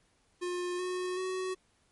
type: tone with pitch steps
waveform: square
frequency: 356.4 / 364.5 / 372.8 Hz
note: F4 / F#4 / F#4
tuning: +35 / -26 / +13 cents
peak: -33 dBFS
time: 0.41-1.55 s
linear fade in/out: 20 ms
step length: 380 ms
effects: pink hiss -70 dBFS RMS until 1.91 s + MP3 48 kbps